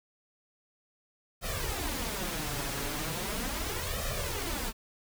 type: noise with flanger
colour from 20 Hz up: pink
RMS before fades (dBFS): -34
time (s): 1.41-4.73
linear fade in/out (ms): 50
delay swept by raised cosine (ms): 1.6 to 7.2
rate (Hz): 0.38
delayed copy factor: +0.75
effects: none